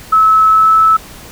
sine tone with pitch glide, 1298 to 1307 Hz, E6 to E6, -27 to -15 cents, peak -5 dBFS, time 0.12-0.97 s, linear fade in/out 10 ms, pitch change +12 cents, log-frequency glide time 0.49-0.75 s, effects pink hiss -34 dBFS RMS until 1.31 s

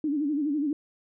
sine tone with vibrato, 293.7 Hz, D4, in tune, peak -24 dBFS, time 0.04-0.73 s, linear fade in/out 2 ms, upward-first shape sine, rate 12 Hz, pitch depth 110 cents each way, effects none

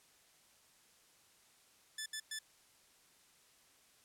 10% pulse tone bursts at uneven times, 1745 Hz, A6, 15 cents flat, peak -31 dBFS, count 3, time 1.98-2.06 / 2.13-2.2 / 2.31-2.39 s, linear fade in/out 5 ms, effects white hiss -67 dBFS RMS until 4.04 s + low-pass 11000 Hz 12 dB/octave

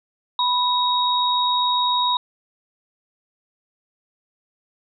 sine tone pair together, 987.8 / 3775 Hz, B5 / A#7, 0 / +21 cents, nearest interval octave + major seventh, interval 2321 cents, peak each -19 / -21 dBFS, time 0.39-2.17 s, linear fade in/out 2 ms, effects none

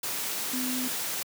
sine tone in noise, 253.9 Hz, B3, 48 cents sharp, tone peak -30 dBFS, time 0.53-0.88 s, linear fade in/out 5 ms, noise white, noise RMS -32 dBFS, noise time 0.03-1.23 s, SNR -1 dB, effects high-pass 150 Hz 12 dB/octave

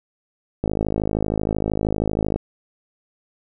click train, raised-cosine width 2 ms, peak -8 dBFS, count 92, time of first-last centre 0.64-2.36 s, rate 52.9 Hz, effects none

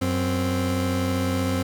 30% pulse tone pair together, 92.5 / 261.6 Hz, F#2 / C4, 0 / 0 cents, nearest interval octave + tritone, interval 1800 cents, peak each -22 dBFS, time 0.01-1.63 s, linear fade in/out 10 ms, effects none

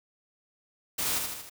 white noise with echo, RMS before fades -30 dBFS, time 0.98-1.19 s, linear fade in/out 10 ms, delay 77 ms, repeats 4, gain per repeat -4 dB, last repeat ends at 1.498 s, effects none

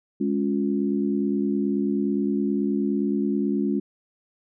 sine chord, Db major, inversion second, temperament equal with one note detuned, 207.7 / 277.2 / 354.9 Hz, Ab3 / Db4 / F4, 0 / 0 / +28 cents, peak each -24 / -25 / -28 dBFS, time 0.2-3.8 s, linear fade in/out 10 ms, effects none

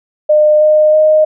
sine tone with pitch steps, 606 / 612.3 / 618.7 Hz, D#5 / D#5 / D#5, -46 / -28 / -10 cents, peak -5 dBFS, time 0.29-1.25 s, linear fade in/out 10 ms, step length 320 ms, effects none

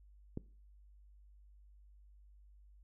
click, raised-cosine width 3 ms, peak -26 dBFS, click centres 0.374 s, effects noise-tail reverb RT60 0.4 s tail -21 dB re dry + added 50 Hz sine -58 dBFS peak until 2.83 s

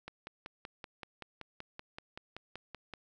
click train, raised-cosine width 0.3 ms, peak -27 dBFS, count 16, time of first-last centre 0.08-2.937 s, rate 5.25 Hz, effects none

